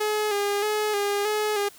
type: tone with vibrato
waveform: sawtooth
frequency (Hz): 415.3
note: G#4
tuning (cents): 0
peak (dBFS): -19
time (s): 0-1.69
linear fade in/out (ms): 10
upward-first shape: square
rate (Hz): 1.6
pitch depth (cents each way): 38
effects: white hiss -50 dBFS RMS until 1.78 s